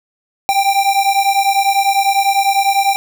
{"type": "beating tone pair", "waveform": "square", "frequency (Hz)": [784, 794], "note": ["G5", "G5"], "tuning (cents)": [0, 22], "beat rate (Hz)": 10, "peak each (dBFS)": -15, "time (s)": [0.49, 2.96], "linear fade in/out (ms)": 0, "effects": []}